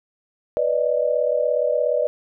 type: tone cluster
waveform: sine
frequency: 493.2 / 580 / 617 Hz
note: B4 / D5 / D#5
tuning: -2 / -22 / -15 cents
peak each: -22 dBFS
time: 0.57-2.07 s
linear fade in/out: 0 ms
effects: none